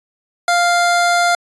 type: tone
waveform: 25% pulse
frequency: 698.5 Hz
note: F5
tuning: in tune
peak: -8 dBFS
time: 0.48-1.35 s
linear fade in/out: 2 ms
effects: resampled to 22050 Hz